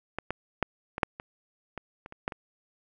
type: clicks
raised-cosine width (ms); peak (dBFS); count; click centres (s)
0.5; -16 / -15 / -9 / -19 / -6 / -23 / -21 / -27 / -28 / -13 / -23; 11; 0.186 / 0.306 / 0.627 / 0.981 / 1.032 / 1.199 / 1.777 / 2.061 / 2.124 / 2.279 / 2.322
effects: none